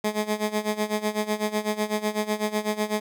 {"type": "tone with tremolo", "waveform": "15% pulse", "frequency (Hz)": 212.3, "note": "G#3", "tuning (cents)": 38, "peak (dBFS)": -15, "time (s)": [0.04, 3], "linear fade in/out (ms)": 5, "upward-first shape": "sine", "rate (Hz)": 8, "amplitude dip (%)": 85, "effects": []}